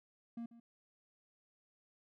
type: tone with echo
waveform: triangle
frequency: 233.1 Hz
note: A#3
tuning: in tune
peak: -39 dBFS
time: 0.37-0.46 s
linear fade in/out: 5 ms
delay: 140 ms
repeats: 1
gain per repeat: -15 dB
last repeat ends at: 0.6 s
effects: none